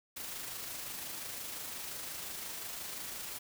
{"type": "noise with amplitude modulation", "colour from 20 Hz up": "white", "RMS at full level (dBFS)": -41, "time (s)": [0.16, 3.39], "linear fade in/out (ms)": 10, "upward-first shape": "sine", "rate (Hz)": 25.7, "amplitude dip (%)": 30, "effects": []}